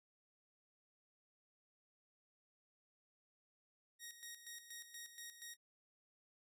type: tone with tremolo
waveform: 10% pulse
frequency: 1878 Hz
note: A#6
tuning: 12 cents sharp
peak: -40 dBFS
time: 3.99-5.57 s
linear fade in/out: 50 ms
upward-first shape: square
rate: 4.2 Hz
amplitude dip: 65%
effects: none